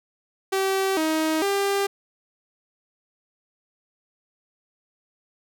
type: tone with pitch steps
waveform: sawtooth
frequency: 385.5 / 315.7 / 397.6 Hz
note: G4 / D#4 / G4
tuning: -29 / +25 / +25 cents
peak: -17 dBFS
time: 0.52-1.87 s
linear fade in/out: 10 ms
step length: 450 ms
effects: none